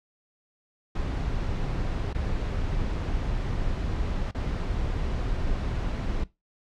brown noise with dropouts, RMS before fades -28 dBFS, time 0.95-6.24 s, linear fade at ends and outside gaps 5 ms, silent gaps 2.131-2.146 / 4.312-4.347 s, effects noise-tail reverb RT60 0.2 s tail -18 dB re dry + low-pass 5000 Hz 12 dB/octave

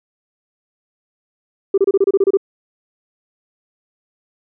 sine tone bursts, 392 Hz, G4, in tune, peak -8 dBFS, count 10, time 1.74-2.372 s, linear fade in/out 5 ms, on 38 ms, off 28 ms, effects tanh soft clip ceiling -5 dBFS

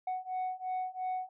sine beating tone pair, 740 / 742.9 Hz, F#5 / F#5, 0 / +7 cents, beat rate 2.9 Hz, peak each -35 / -34 dBFS, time 0.07-1.29 s, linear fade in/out 5 ms, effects tanh soft clip ceiling -30 dBFS

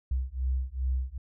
sine beating tone pair, 63.3 / 65.8 Hz, B1 / C2, +43 / +10 cents, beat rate 2.5 Hz, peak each -30 dBFS, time 0.11-1.18 s, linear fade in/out 5 ms, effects none

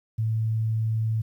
sine tone, 111 Hz, A2, 16 cents sharp, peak -22 dBFS, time 0.18-1.22 s, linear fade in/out 10 ms, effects 10-bit

